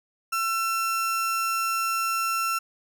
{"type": "tone", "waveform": "35% pulse", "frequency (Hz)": 1350, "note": "E6", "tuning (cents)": 41, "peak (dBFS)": -22, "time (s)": [0.32, 2.59], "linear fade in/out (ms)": 10, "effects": []}